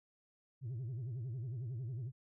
sine tone with vibrato, 121.7 Hz, B2, 25 cents flat, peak -36 dBFS, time 0.61-2.12 s, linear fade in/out 50 ms, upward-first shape sine, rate 11 Hz, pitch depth 200 cents each way, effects tanh soft clip ceiling -38 dBFS

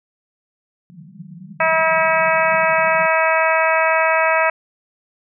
white band-pass noise, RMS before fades -38 dBFS, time 0.9-3.06 s, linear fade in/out 0 ms, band 150 to 200 Hz, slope 96 dB/octave
harmonic tone, 322 Hz, E4, 41 cents flat, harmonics 2 / 3 / 4 / 5 / 6 / 7 / 8, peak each -18 / -20 / -21 / -22 / -23 / -23 / -24 dBFS, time 1.6-4.5 s, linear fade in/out 5 ms
effects none

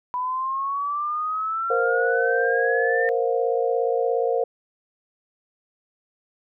sine exponential sweep, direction up, 987.8 to 1814 Hz, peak -23 dBFS, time 0.14-3.09 s, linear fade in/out 0 ms
sine chord, Bb suspended second, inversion none, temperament equal with one note detuned, 466.2 / 523.3 / 709.8 Hz, Bb4 / C5 / F5, 0 / 0 / +28 cents, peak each -22 / -24 / -27 dBFS, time 1.7-4.44 s, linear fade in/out 5 ms
effects none

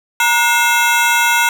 25% pulse ring-modulated tone, 1194 Hz, D6, 28 cents sharp, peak -4 dBFS, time 0.2-1.49 s, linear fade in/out 2 ms, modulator 259 Hz, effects 7-bit

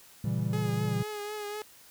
triangle chord, A# diminished seventh, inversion none, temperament equal, 116.54 / 138.59 / 164.81 / 196 Hz, A#2 / C#3 / E3 / G3, 0 / 0 / 0 / 0 cents, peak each -29 / -32 / -31 / -32 dBFS, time 0.24-1.03 s, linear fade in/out 5 ms
sawtooth tone with vibrato, 418.2 Hz, G#4, 12 cents sharp, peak -31 dBFS, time 0.53-1.62 s, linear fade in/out 2 ms, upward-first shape triangle, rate 4 Hz, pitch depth 39 cents each way
effects white hiss -55 dBFS RMS until 1.9 s

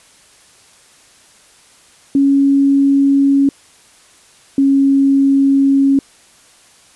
sine tone pair in turn, 277.2 / 274.6 Hz, C#4 / C#4, 0 / -16 cents, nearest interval unison, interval 16 cents, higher first, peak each -8 dBFS, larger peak neither, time 2.15-3.49 / 4.58-5.99 s, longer second, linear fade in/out 2 ms, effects white hiss -47 dBFS RMS until 6.95 s + resampled to 24000 Hz

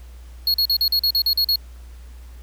square tone bursts, 4323 Hz, C#8, 44 cents flat, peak -16 dBFS, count 10, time 0.47-1.558 s, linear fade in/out 2 ms, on 71 ms, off 42 ms, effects added 60 Hz sine -37 dBFS peak until 2.42 s + pink hiss -53 dBFS RMS until 2.42 s

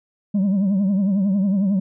sine tone with vibrato, 196 Hz, G3, in tune, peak -13 dBFS, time 0.34-1.8 s, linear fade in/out 10 ms, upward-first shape triangle, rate 11 Hz, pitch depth 120 cents each way, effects tanh soft clip ceiling -15 dBFS

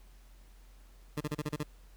20% pulse tone bursts, 149.5 Hz, D3, 31 cents sharp, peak -27 dBFS, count 7, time 1.17-1.632 s, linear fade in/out 5 ms, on 36 ms, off 35 ms, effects added 44 Hz sine -53 dBFS peak until 1.96 s + pink hiss -65 dBFS RMS until 1.96 s

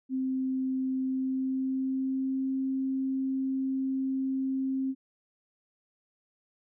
sine tone with pitch glide, 261.6 to 265.7 Hz, C4 to C4, 0 to +27 cents, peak -27 dBFS, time 0.09-4.95 s, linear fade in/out 50 ms, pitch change +27 cents, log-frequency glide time 1.02-2.5 s, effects none

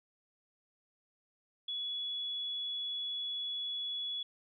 sine tone, 3391 Hz, G#7, 35 cents sharp, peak -35 dBFS, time 1.68-4.23 s, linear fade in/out 5 ms, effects none

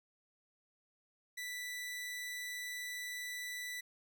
sawtooth tone, 1975.5 Hz, B6, in tune, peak -37 dBFS, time 1.37-3.81 s, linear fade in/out 10 ms, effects none

